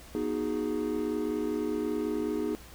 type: chord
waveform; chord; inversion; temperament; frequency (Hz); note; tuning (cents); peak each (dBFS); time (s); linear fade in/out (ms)
triangle; G# minor seventh; first; equal with one note detuned; 242.3 / 311.1 / 370 / 415.3; B3 / D#4 / F#4 / G#4; -33 / 0 / 0 / 0; -33 / -30 / -36 / -31; 0.15-2.55; 0
effects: added 60 Hz sine -52 dBFS peak until 2.74 s + pink hiss -51 dBFS RMS until 2.74 s